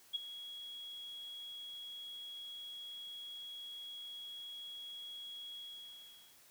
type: tone with ADSR envelope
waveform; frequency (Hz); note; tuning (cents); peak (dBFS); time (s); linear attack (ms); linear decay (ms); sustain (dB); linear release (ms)
sine; 3322; G#7; 0; -31; 0.13-6.38; 24; 14; -14; 820
effects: white hiss -63 dBFS RMS until 6.5 s